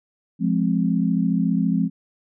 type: chord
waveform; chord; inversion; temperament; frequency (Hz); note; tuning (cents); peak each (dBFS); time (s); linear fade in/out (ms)
sine; F minor; none; equal with one note detuned; 174.61 / 209.1 / 261.6; F3 / Ab3 / C4; 0 / +12 / 0; -21 / -22 / -23; 0.39-1.9; 50
effects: none